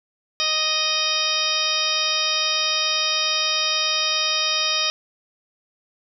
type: harmonic tone with a mistuned harmonic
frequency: 622.3 Hz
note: D#5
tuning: in tune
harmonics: 1 / 2 / 3 / 4 / 5 / 6 / 7 / 8 / 9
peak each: -33 / -29 / -34 / -27 / -27 / -25 / -36 / -26 / -27 dBFS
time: 0.4-4.9 s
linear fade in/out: 0 ms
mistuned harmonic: 7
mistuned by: +47 cents
effects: none